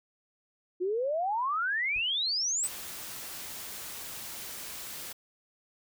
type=exponential sweep; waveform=sine; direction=up; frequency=348.2 to 8400 Hz; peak=-27 dBFS; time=0.8-2.68 s; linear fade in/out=20 ms
type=noise with exponential decay; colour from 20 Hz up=brown; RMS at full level=-47 dBFS; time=1.96-2.13 s; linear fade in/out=2 ms; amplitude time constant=36 ms
type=noise; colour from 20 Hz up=white; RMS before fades=-41 dBFS; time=2.63-5.13 s; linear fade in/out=10 ms
effects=none